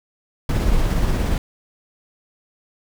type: noise with tremolo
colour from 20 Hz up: brown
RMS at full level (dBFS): -17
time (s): 0.49-1.38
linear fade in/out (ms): 2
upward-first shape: sine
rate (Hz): 17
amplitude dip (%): 25
effects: none